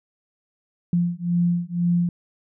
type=beating tone pair; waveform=sine; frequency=172.8 / 174.8 Hz; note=F3 / F3; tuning=-18 / +2 cents; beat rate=2 Hz; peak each=-22 dBFS; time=0.93-2.09 s; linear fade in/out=2 ms; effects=none